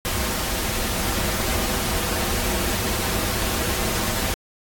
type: noise with comb filter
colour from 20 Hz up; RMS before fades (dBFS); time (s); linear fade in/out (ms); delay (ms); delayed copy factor
pink; -24; 0.05-4.34; 0; 7; -0.55
effects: AAC 64 kbps